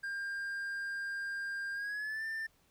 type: tone with pitch glide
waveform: triangle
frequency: 1600 to 1785.6 Hz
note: G6 to A6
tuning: +35 to +25 cents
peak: -34 dBFS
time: 0.03-2.47 s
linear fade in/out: 10 ms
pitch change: +190 cents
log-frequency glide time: 1.73-2.25 s
effects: pink hiss -70 dBFS RMS until 2.7 s